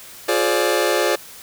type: chord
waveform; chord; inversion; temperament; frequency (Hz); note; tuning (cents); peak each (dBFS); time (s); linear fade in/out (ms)
sawtooth; D half-diminished seventh; first; just; 352.4 / 422.9 / 528.6 / 587.3; F4 / Ab4 / C5 / D5; +16 / +31 / +18 / 0; -18; 0.28-1.16; 10
effects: white hiss -40 dBFS RMS until 1.42 s